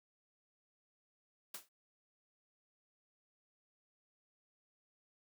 white noise with exponential decay, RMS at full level -41 dBFS, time 1.54-1.69 s, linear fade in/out 5 ms, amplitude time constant 31 ms, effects noise-tail reverb RT60 0.1 s tail -23 dB re dry + high-pass 200 Hz 12 dB/octave

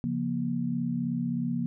sine chord, Bb minor, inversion first, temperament equal with one note detuned, 138.59 / 174.61 / 237.7 Hz, Db3 / F3 / Bb3, 0 / 0 / +34 cents, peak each -34 / -32 / -29 dBFS, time 0.04-1.66 s, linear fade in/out 0 ms, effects none

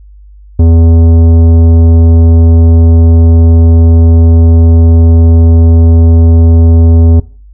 sine tone with tanh clipping, 82.7 Hz, E2, 6 cents sharp, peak -3 dBFS, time 0.59-7.2 s, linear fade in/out 5 ms, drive 13 dB, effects noise-tail reverb RT60 0.4 s tail -20 dB re dry + added 50 Hz sine -31 dBFS peak until 7.53 s

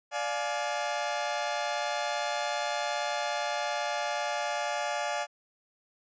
sawtooth chord, D diminished, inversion none, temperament just, 587.3 / 704.8 / 845.8 Hz, D5 / F5 / Ab5, 0 / +16 / +31 cents, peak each -30 dBFS, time 0.11-5.27 s, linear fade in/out 50 ms, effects resampled to 16000 Hz

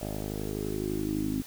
10% pulse tone with low-pass filter sweep, 51.91 Hz, G#1, in tune, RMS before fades -32 dBFS, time 0.01-1.42 s, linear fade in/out 5 ms, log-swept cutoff 600 to 270 Hz, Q 6.4, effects white hiss -47 dBFS RMS until 1.46 s

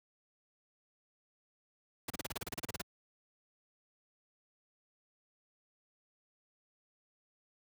pink noise bursts, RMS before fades -38 dBFS, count 14, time 2.08-2.817 s, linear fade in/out 5 ms, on 22 ms, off 33 ms, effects high-pass 80 Hz 12 dB/octave

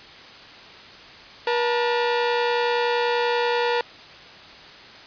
sawtooth tone pair together, 479.7 / 889 Hz, A#4 / A5, +50 / +18 cents, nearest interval major seventh, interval 1068 cents, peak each -17 / -22 dBFS, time 1.47-3.81 s, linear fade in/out 2 ms, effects white hiss -43 dBFS RMS until 5.06 s + resampled to 11025 Hz

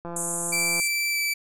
click train, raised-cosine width 1 ms, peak -22 dBFS, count 129, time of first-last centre 0.05-0.799 s, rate 171 Hz
pink band-pass noise, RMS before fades -30 dBFS, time 0.16-0.88 s, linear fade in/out 5 ms, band 6800 to 11000 Hz, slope 96 dB/octave
sawtooth tone with pitch glide, 2332 to 2317 Hz, D7 to D7, -13 to -24 cents, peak -20 dBFS, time 0.52-1.34 s, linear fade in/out 10 ms, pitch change -11 cents, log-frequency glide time 1.11-1.18 s
effects none

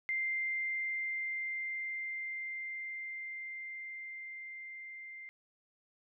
sine tone with level ramp, 2093 Hz, C7, in tune, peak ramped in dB -31 to -45 dBFS, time 0.09-5.29 s, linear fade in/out 0 ms, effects none

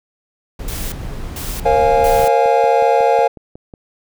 brown noise, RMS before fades -25 dBFS, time 0.59-2.25 s, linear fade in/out 5 ms
white noise bursts, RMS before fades -29 dBFS, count 3, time 0.68-2.28 s, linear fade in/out 2 ms, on 240 ms, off 440 ms
triangle chord, Bb minor seventh, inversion none, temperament equal with one note detuned, 466.2 / 540.1 / 698.5 / 830.6 Hz, Bb4 / Db5 / F5 / Ab5, 0 / -45 / 0 / 0 cents, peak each -14 dBFS, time 1.65-3.28 s, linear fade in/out 10 ms
click train, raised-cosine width 2 ms, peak -22 dBFS, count 11, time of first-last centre 1.91-3.738 s, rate 5.47 Hz
effects none

